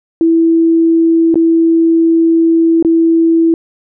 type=tone with dropouts; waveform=sine; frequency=329.5 Hz; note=E4; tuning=1 cent flat; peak=-6 dBFS; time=0.21-3.54 s; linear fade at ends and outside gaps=1 ms; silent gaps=1.343-1.356 / 2.826-2.848 s; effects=none